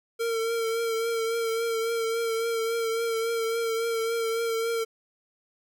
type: tone with vibrato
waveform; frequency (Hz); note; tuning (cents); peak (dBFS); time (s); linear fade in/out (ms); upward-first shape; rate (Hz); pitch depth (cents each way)
square; 456.6; A#4; -36; -26; 0.19-4.85; 20; triangle; 3.6; 33
effects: none